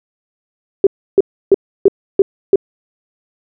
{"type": "tone bursts", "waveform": "sine", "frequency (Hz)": 392, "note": "G4", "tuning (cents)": 0, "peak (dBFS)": -3, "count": 6, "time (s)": [0.84, 2.558], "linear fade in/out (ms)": 2, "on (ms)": 28, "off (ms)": 310, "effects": []}